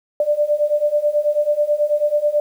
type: beating tone pair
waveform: sine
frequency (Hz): 587.3 / 596.5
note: D5 / D5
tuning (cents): 0 / +27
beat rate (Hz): 9.2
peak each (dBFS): -19 / -17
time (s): 0.2-2.4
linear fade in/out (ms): 2
effects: 8-bit